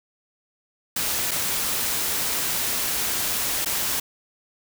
white noise with dropouts, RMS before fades -25 dBFS, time 0.96-4 s, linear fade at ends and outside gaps 5 ms, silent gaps 1.311-1.314 / 3.648-3.658 s, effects none

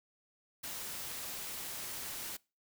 white noise, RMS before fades -42 dBFS, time 0.63-2.37 s, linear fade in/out 10 ms, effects noise-tail reverb RT60 0.3 s tail -24 dB re dry

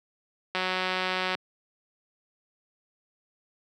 click train, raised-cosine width 0.3 ms, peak -12 dBFS, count 149, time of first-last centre 0.55-1.35 s, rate 185 Hz, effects high-pass 200 Hz 12 dB/octave

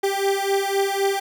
30% pulse beating tone pair, 392 / 395.9 Hz, G4 / G4, 0 / +17 cents, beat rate 3.9 Hz, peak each -20 dBFS, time 0.03-1.2 s, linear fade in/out 10 ms, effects none

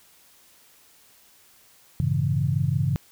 sine chord, G diminished seventh, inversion none, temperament equal with one note detuned, 98 / 113.88 / 138.59 / 164.81 Hz, G2 / Bb2 / Db3 / Fb3, 0 / -40 / 0 / 0 cents, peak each -27 / -29 / -23 / -28 dBFS, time 2-2.96 s, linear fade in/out 0 ms, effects white hiss -56 dBFS RMS until 3.11 s

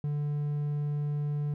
triangle tone, 146.83 Hz, D3, in tune, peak -26 dBFS, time 0.04-1.54 s, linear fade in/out 2 ms, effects none

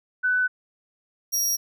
sine / sawtooth tone pair in turn, 1499 / 5659 Hz, F#6 / F8, +22 / +22 cents, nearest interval octave + major seventh, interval 2300 cents, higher second, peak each -19 dBFS, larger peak neither, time 0.23-0.48 / 1.32-1.57 s, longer neither, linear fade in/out 20 ms, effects none

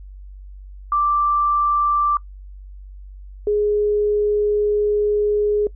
sine tone pair in turn, 1174.7 / 416.9 Hz, D6 / G#4, 0 / +7 cents, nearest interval octave + tritone, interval 1793 cents, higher first, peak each -15 dBFS, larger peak neither, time 0.92-2.17 / 3.47-5.67 s, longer second, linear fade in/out 2 ms, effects noise-tail reverb RT60 0.1 s tail -21 dB re dry + added 48 Hz sine -35 dBFS peak until 5.75 s

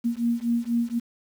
sine beating tone pair, 233.1 / 237.2 Hz, A#3 / A#3, 0 / +30 cents, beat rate 4.1 Hz, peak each -25 dBFS, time 0.04-1 s, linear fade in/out 20 ms, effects 8-bit

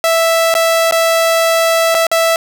sawtooth tone with dropouts, 659.3 Hz, E5, in tune, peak -6 dBFS, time 0.04-2.36 s, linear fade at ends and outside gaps 1 ms, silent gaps 0.541-0.551 / 0.911-0.923 / 1.945-1.949 / 2.068-2.115 s, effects none

